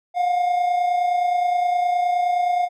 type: tone pair together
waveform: triangle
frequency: 710.4 / 740 Hz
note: F5 / F#5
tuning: +29 / 0 cents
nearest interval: minor second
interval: 71 cents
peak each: -16 / -25 dBFS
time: 0.14-2.69 s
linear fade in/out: 50 ms
effects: none